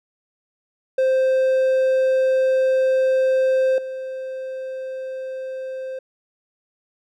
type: tone with level steps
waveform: triangle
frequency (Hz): 523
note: C5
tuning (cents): -1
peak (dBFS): -13 / -25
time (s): 0.98-5.99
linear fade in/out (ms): 5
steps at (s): 3.78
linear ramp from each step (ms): 2
effects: none